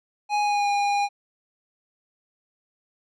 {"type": "tone with pitch glide", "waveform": "square", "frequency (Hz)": [830.6, 812.1], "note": ["G#5", "G#5"], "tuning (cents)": [0, -39], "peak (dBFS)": -21, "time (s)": [0.29, 1.09], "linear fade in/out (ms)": 50, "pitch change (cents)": -39, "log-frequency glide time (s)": [0.41, 0.69], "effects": ["low-pass 5000 Hz 12 dB/octave"]}